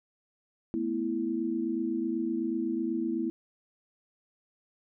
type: chord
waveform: sine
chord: A suspended second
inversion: none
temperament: equal with one note detuned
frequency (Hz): 218.9 / 246.9 / 329.6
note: A3 / B3 / E4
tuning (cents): -9 / 0 / 0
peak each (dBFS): -35 / -33 / -30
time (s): 0.74-3.3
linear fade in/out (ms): 0
effects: none

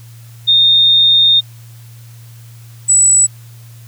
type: tone pair in turn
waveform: sine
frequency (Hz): 3664 / 7886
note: A#7 / B8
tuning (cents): -31 / -4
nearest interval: octave + minor second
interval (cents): 1327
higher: second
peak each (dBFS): -6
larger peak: neither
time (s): 0.47-1.41 / 2.88-3.27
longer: first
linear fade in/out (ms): 20
effects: added 116 Hz sine -34 dBFS peak until 3.87 s + white hiss -46 dBFS RMS until 3.87 s

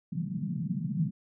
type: band-pass noise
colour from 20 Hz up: white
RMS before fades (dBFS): -32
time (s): 0.12-1.11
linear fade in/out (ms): 10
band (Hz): 140 to 200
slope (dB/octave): 48
effects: none

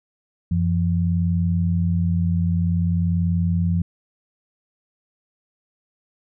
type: tone pair together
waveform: sine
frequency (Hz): 90.69 / 171.2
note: F#2 / F3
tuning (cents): -34 / -34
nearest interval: major seventh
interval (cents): 1100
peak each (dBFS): -20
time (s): 0.51-3.82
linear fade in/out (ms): 5
effects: none

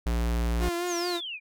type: tone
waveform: square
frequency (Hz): 58.27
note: A#1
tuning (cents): 0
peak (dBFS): -25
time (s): 0.06-0.69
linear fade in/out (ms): 5
type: tone with vibrato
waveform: sawtooth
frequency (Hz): 349.2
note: F4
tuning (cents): 0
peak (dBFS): -24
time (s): 0.59-1.21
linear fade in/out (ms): 50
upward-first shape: sine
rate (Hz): 4.6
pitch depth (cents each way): 36
type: exponential sweep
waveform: sine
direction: down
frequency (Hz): 7180 to 2332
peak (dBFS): -33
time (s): 0.86-1.4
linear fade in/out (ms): 50
effects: none

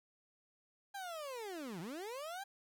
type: linear two-way sweep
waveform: 30% pulse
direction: down then up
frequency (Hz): 811 to 153.6 to 811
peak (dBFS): -40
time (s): 0.94-2.44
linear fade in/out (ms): 10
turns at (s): 1.8
effects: 12-bit

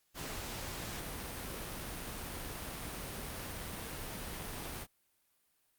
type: noise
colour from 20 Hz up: pink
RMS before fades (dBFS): -42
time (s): 0.14-4.87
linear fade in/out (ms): 50
effects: white hiss -75 dBFS RMS until 5.78 s + Opus 48 kbps

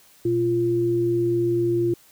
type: tone pair together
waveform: sine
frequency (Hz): 121.6 / 345.9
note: B2 / F4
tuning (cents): -26 / -17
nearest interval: octave + tritone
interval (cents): 1809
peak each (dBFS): -27 / -19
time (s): 0.25-1.94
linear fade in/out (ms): 5
effects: white hiss -54 dBFS RMS until 2.11 s

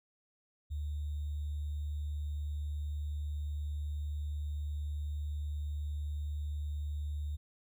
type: tone with sample-and-hold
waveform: sine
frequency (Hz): 74.1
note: D2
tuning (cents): +16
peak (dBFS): -34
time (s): 0.7-7.37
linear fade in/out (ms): 20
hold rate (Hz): 3675
effects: none

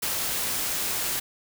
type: noise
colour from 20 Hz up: white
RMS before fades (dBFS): -28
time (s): 0.02-1.2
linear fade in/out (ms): 10
effects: none

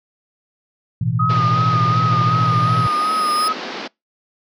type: chord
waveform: sine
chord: A suspended second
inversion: none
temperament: equal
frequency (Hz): 110 / 123.47 / 164.81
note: A2 / B2 / E3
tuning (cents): 0 / 0 / 0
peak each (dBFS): -22 / -19 / -22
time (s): 1.01-2.87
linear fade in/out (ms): 5
type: tone with vibrato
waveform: sine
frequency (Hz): 1244.5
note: D#6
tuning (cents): 0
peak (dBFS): -16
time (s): 1.19-3.53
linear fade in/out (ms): 10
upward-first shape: sine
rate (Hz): 2.7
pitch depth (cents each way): 41
type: band-pass noise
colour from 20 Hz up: pink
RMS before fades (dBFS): -29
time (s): 1.29-3.88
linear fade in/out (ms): 10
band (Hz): 200 to 5200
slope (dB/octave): 48
type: tone with exponential growth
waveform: sawtooth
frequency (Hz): 5100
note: D#8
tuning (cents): +42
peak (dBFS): -17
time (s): 2.28-3.48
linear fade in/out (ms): 1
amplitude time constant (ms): 260
effects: noise-tail reverb RT60 0.2 s tail -26 dB re dry

